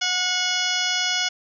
harmonic tone with a mistuned harmonic, 729 Hz, F#5, 26 cents flat, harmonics 1 / 2 / 3 / 4 / 5 / 6 / 7 / 8 / 9, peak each -33 / -28 / -29 / -27 / -29 / -33 / -27 / -33 / -33 dBFS, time 0.01-1.29 s, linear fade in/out 10 ms, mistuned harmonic 5, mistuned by -110 cents, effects none

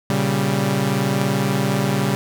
sawtooth chord, G diminished, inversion first, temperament equal with one note detuned, 117.96 / 138.59 / 196 Hz, Bb2 / Db3 / G3, +21 / 0 / 0 cents, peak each -22 / -17 / -17 dBFS, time 0.1-2.15 s, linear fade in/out 0 ms, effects none

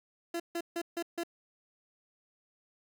30% pulse tone bursts, 340 Hz, F4, 46 cents flat, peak -30 dBFS, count 5, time 0.34-1.235 s, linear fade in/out 5 ms, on 59 ms, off 150 ms, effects none

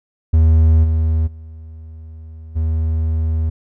triangle tone with level steps, 79.8 Hz, D#2, 44 cents sharp, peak -6 / -11 / -30 / -13 dBFS, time 0.33-3.5 s, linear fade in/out 10 ms, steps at 0.83 / 1.26 / 2.55 s, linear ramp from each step 20 ms, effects none

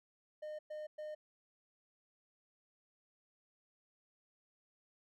triangle tone bursts, 610 Hz, D#5, 34 cents flat, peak -40 dBFS, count 3, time 0.42-1.15 s, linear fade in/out 10 ms, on 170 ms, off 110 ms, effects none

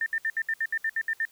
sine tone bursts, 1797 Hz, A6, 36 cents sharp, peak -24 dBFS, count 11, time 0.01-1.252 s, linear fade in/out 2 ms, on 52 ms, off 67 ms, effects white hiss -59 dBFS RMS until 1.31 s

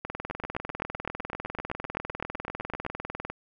two click trains, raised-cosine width 0.5 ms, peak -20 / -18 dBFS, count 21 / 66, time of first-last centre 0.31-2.864 / 0.05-3.3 s, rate 7.83 / 20 Hz, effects none

